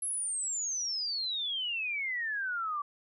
sine exponential sweep, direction down, 11130 to 1144 Hz, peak -31 dBFS, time 0.02-2.82 s, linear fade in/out 5 ms, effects none

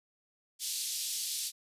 pink band-pass noise, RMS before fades -36 dBFS, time 0.59-1.52 s, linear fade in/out 50 ms, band 3700 to 13000 Hz, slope 24 dB/octave, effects resampled to 32000 Hz

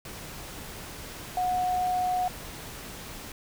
sine tone in noise, 730 Hz, F#5, 24 cents flat, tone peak -24 dBFS, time 1.37-2.28 s, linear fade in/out 2 ms, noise pink, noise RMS -41 dBFS, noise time 0.05-3.32 s, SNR +14 dB, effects none

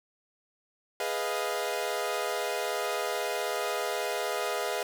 sawtooth chord, F half-diminished seventh, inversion first, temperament equal, 415.3 / 493.9 / 622.3 / 698.5 Hz, Ab4 / Cb5 / Eb5 / F5, 0 / 0 / 0 / 0 cents, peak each -31 dBFS, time 1-4.83 s, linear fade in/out 2 ms, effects none

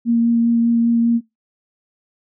sine tone with vibrato, 233.1 Hz, A#3, in tune, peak -12 dBFS, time 0.05-1.21 s, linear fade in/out 50 ms, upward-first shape sine, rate 5 Hz, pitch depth 10 cents each way, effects noise-tail reverb RT60 0.2 s tail -23 dB re dry

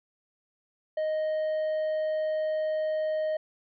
triangle tone, 622.3 Hz, D#5, in tune, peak -24 dBFS, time 0.97-3.37 s, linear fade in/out 5 ms, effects resampled to 11025 Hz

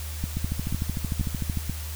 two click trains, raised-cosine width 5 ms, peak -15 / -15 dBFS, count 4 / 17, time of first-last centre 0.24-1.696 / 0.37-1.573 s, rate 2.06 / 13.3 Hz, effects added 77 Hz sine -32 dBFS peak until 1.95 s + white hiss -40 dBFS RMS until 1.95 s

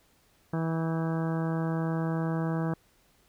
harmonic tone with a mistuned harmonic, 162.8 Hz, E3, 21 cents flat, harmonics 1 / 2 / 3 / 4 / 5 / 6 / 7 / 8 / 9 / 10, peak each -28 / -34 / -38 / -40 / -42 / -44 / -45 / -46 / -47 / -48 dBFS, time 0.53-2.74 s, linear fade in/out 5 ms, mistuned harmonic 9, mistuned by +66 cents, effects pink hiss -65 dBFS RMS until 3.28 s

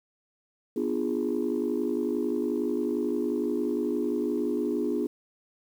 sine chord, B diminished seventh, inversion none, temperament equal with one note detuned, 246.9 / 298.1 / 349.2 / 415.3 Hz, B3 / D4 / F4 / Ab4, 0 / +26 / 0 / 0 cents, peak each -30 dBFS, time 0.76-5.07 s, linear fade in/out 5 ms, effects tanh soft clip ceiling -18 dBFS + 9-bit

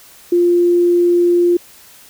sine tone, 349.2 Hz, F4, in tune, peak -9 dBFS, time 0.32-1.57 s, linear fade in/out 5 ms, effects white hiss -43 dBFS RMS until 2.09 s

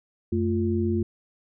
sine tone cluster, 92 / 221.3 / 348.5 Hz, F#2 / A3 / F4, -9 / +10 / -4 cents, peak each -26 dBFS, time 0.32-1.03 s, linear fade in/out 5 ms, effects none

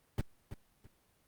brown noise with echo, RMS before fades -31 dBFS, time 0.18-0.21 s, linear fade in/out 2 ms, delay 330 ms, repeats 2, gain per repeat -11 dB, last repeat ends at 0.87 s, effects pink hiss -71 dBFS RMS until 1.27 s + Opus 32 kbps

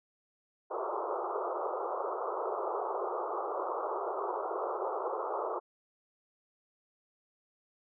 pink band-pass noise, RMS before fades -35 dBFS, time 0.7-5.6 s, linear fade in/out 20 ms, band 360 to 1300 Hz, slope 96 dB/octave, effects none

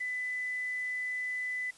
sine tone with quantisation, 2000 Hz, B6, 21 cents sharp, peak -32 dBFS, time 0-1.71 s, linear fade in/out 10 ms, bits 10, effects white hiss -57 dBFS RMS until 1.77 s + resampled to 24000 Hz

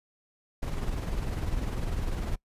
brown noise with tremolo, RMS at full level -28 dBFS, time 0.62-2.36 s, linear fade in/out 10 ms, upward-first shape triangle, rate 20 Hz, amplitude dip 55%, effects noise-tail reverb RT60 0.1 s tail -22 dB re dry + resampled to 32000 Hz

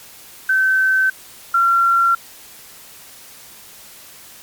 sine tone pair in turn, 1537 / 1369.3 Hz, G6 / F6, -35 / -35 cents, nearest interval major second, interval 200 cents, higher first, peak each -12 / -11 dBFS, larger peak second, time 0.49-1.1 / 1.54-2.15 s, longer neither, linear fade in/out 5 ms, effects white hiss -41 dBFS RMS until 4.42 s + MP3 96 kbps

